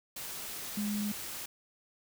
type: tone in noise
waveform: sine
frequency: 207.7 Hz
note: G#3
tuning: in tune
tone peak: -31 dBFS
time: 0.77-1.12 s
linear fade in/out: 5 ms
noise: white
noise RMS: -41 dBFS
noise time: 0.16-1.46 s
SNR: +7 dB
effects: none